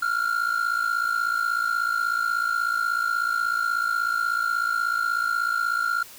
triangle ring-modulated tone, 1396.9 Hz, F6, in tune, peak -17 dBFS, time 0.02-6.03 s, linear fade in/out 5 ms, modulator 28.2 Hz, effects white hiss -45 dBFS RMS until 6.18 s

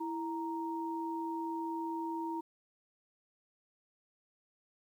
sine tone pair together, 329.3 / 932.3 Hz, E4 / A#5, -2 / 0 cents, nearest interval octave + tritone, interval 1802 cents, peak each -37 / -38 dBFS, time 0-2.41 s, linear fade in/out 10 ms, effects 11-bit

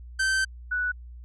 45% pulse / sine tone pair in turn, 1549 / 1478.6 Hz, G6 / F#6, -21 / -2 cents, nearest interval minor second, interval 81 cents, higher first, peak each -22 / -24 dBFS, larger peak first, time 0.19-0.45 / 0.71-0.92 s, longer first, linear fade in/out 10 ms, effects added 60 Hz sine -40 dBFS peak until 1.24 s + resampled to 24000 Hz

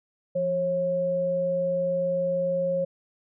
sine tone pair together, 172.2 / 543.2 Hz, F3 / C#5, -24 / -35 cents, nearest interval octave + minor sixth, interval 1989 cents, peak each -33 / -23 dBFS, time 0.35-2.85 s, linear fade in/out 10 ms, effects none

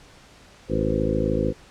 harmonic tone with a mistuned harmonic, 53.4 Hz, G#1, 49 cents sharp, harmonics 1 / 2 / 3 / 4 / 5 / 6 / 7 / 9 / 10, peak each -29 / -29 / -29 / -29 / -29 / -29 / -29 / -29 / -29 dBFS, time 0.68-1.54 s, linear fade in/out 50 ms, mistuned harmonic 10, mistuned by -58 cents, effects pink hiss -50 dBFS RMS until 1.7 s + low-pass 7000 Hz 12 dB/octave

